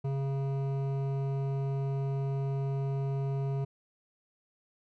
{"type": "tone with hard clipping", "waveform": "sine", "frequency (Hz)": 136.9, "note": "C#3", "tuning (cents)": -21, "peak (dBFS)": -31, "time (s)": [0.04, 3.65], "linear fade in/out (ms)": 10, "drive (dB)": 12, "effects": []}